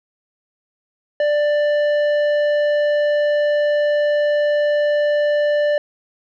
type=tone with tanh clipping; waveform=sine; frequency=590 Hz; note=D5; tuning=8 cents sharp; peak=-16 dBFS; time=1.2-5.78 s; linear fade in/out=2 ms; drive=10 dB; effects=none